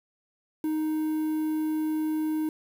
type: tone with quantisation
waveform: triangle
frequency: 311.1 Hz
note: D#4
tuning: in tune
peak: -23 dBFS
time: 0.64-2.49 s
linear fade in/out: 2 ms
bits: 8
effects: none